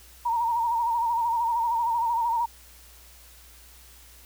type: tone with vibrato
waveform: sine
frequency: 932.3 Hz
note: A#5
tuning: in tune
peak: -22 dBFS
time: 0.25-2.46 s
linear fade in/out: 10 ms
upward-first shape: sine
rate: 13 Hz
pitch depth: 59 cents each way
effects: added 60 Hz sine -52 dBFS peak until 4.25 s + white hiss -52 dBFS RMS until 4.25 s